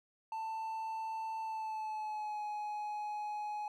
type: tone with pitch glide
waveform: triangle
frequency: 888 to 839.6 Hz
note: A5 to G#5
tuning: +16 to +19 cents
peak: -35 dBFS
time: 0.32-3.68 s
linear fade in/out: 2 ms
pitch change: -97 cents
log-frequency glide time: 1.41-2.43 s
effects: none